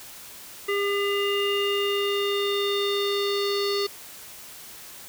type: tone with low-pass filter sweep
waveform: square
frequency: 402.7 Hz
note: G4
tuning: 47 cents sharp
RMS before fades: -25 dBFS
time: 0.68-3.87 s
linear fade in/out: 10 ms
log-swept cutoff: 2400 to 4500 Hz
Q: 5
effects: white hiss -43 dBFS RMS until 5.08 s